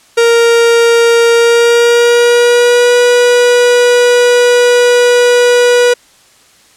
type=tone with pitch glide; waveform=45% pulse; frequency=466.2 to 487.1 Hz; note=A#4 to B4; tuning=0 to -24 cents; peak=-5 dBFS; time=0.17-5.94 s; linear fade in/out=10 ms; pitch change=+76 cents; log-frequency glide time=1.34-2.96 s; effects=white hiss -45 dBFS RMS until 6.76 s + low-pass 9000 Hz 12 dB/octave